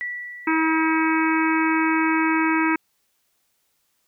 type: tone with exponential decay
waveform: sine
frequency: 1954 Hz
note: B6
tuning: 19 cents flat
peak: -24 dBFS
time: 0.01-1.35 s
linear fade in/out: 0 ms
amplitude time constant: 290 ms
type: harmonic tone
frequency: 320.1 Hz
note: D#4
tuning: 49 cents sharp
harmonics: 1 / 3 / 4 / 5 / 6 / 7 / 8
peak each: -20 / -25 / -28 / -27 / -31 / -27 / -32 dBFS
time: 0.47-2.76 s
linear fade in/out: 5 ms
effects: white hiss -69 dBFS RMS until 4.07 s